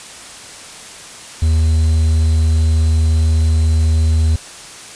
triangle tone with quantisation, 79.6 Hz, D#2, 40 cents sharp, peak -8 dBFS, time 1.42-4.36 s, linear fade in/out 5 ms, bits 6, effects white hiss -34 dBFS RMS until 4.95 s + resampled to 22050 Hz

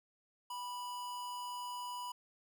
square tone with amplitude modulation, 983 Hz, B5, 8 cents flat, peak -40 dBFS, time 0.5-2.12 s, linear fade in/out 5 ms, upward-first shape sine, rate 201 Hz, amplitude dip 25%, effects none

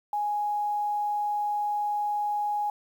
sine tone with quantisation, 830.6 Hz, G#5, in tune, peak -25 dBFS, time 0.13-2.7 s, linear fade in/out 2 ms, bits 9, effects none

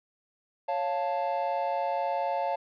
triangle chord, Db augmented, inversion none, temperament equal, 554.4 / 698.5 / 880 Hz, Db5 / F5 / A5, 0 / 0 / 0 cents, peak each -30 / -29 / -29 dBFS, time 0.68-2.56 s, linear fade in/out 10 ms, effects resampled to 11025 Hz

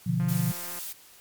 sine chord, B diminished, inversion none, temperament equal with one note detuned, 123.47 / 146.83 / 173.51 Hz, B2 / D3 / F3, 0 / 0 / -11 cents, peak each -28 / -29 / -26 dBFS, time 0.06-0.52 s, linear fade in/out 10 ms
click train, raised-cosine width 0.5 ms, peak -29 dBFS, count 104, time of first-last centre 0.2-0.789 s, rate 175 Hz
blue noise, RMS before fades -36 dBFS, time 0.28-0.93 s, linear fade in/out 10 ms
effects white hiss -53 dBFS RMS until 1.2 s + MP3 96 kbps

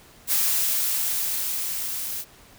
blue noise with level ramp, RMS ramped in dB -21 to -31 dBFS, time 0.27-2.25 s, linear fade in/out 50 ms, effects pink hiss -51 dBFS RMS until 2.58 s

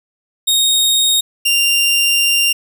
sawtooth tone pair in turn, 3729 / 2785 Hz, A#7 / F7, 0 / -5 cents, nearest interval perfect fourth, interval 505 cents, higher first, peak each -8 dBFS, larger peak neither, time 0.47-1.21 / 1.45-2.53 s, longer second, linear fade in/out 10 ms, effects none

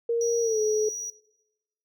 sine tone with pitch glide, 466.2 to 430 Hz, A#4 to A4, 0 to -40 cents, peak -22 dBFS, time 0.09-0.89 s, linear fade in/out 5 ms, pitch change -140 cents, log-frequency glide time 0.41-0.6 s
triangle tone, 5800 Hz, F#8, 35 cents flat, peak -29 dBFS, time 0.21-1.1 s, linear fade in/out 2 ms
effects noise-tail reverb RT60 1.0 s tail -21 dB re dry

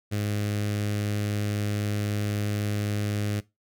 sawtooth tone with notch filter, 103.83 Hz, G#2, in tune, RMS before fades -28 dBFS, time 0.11-3.41 s, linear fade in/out 20 ms, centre 940 Hz, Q 1.2, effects noise-tail reverb RT60 0.2 s tail -19 dB re dry

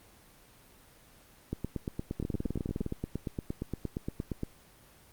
two click trains, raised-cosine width 3 ms, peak -20 / -20 dBFS, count 14 / 26, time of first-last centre 2.2-2.863 / 1.53-4.434 s, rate 19.6 / 8.61 Hz, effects pink hiss -58 dBFS RMS until 5.12 s + Opus 24 kbps

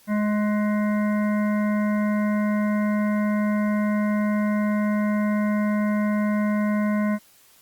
harmonic tone with a mistuned harmonic, 209.4 Hz, G#3, 15 cents sharp, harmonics 1 / 3 / 5 / 7 / 9 / 10, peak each -20 / -30 / -34 / -37 / -39 / -40 dBFS, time 0.07-7.19 s, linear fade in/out 50 ms, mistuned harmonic 7, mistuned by +29 cents, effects white hiss -55 dBFS RMS until 7.61 s + Opus 48 kbps

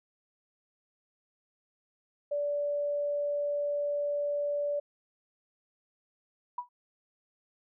sine tone, 580 Hz, D5, 22 cents flat, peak -28 dBFS, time 2.31-4.8 s, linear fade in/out 10 ms
sine tone with exponential decay, 978 Hz, B5, 17 cents flat, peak -28 dBFS, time 6.58-6.69 s, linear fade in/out 5 ms, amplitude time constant 22 ms
effects none

